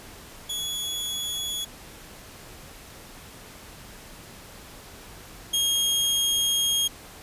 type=tone pair in turn; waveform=sawtooth; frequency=3376 / 3255 Hz; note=G#7 / G#7; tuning=+28 / -36 cents; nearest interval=minor second; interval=64 cents; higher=first; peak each=-25 / -18 dBFS; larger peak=second; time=0.49-1.65 / 5.53-6.88 s; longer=second; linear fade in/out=10 ms; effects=pink hiss -45 dBFS RMS until 7.22 s + resampled to 32000 Hz